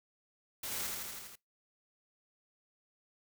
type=noise with echo; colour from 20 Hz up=white; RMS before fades=-40 dBFS; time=0.63-0.87 s; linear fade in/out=5 ms; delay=81 ms; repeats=6; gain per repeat=-2 dB; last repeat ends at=1.356 s; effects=noise-tail reverb RT60 0.2 s tail -24 dB re dry